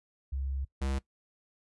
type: tone pair in turn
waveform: sine / square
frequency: 67.5 / 67.5 Hz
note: C#2 / C#2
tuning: -45 / -45 cents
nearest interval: unison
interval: 0 cents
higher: neither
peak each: -31 / -30 dBFS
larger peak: second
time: 0.32-0.65 / 0.81-0.99 s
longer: first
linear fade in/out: 10 ms
effects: noise-tail reverb RT60 0.1 s tail -19 dB re dry + resampled to 24000 Hz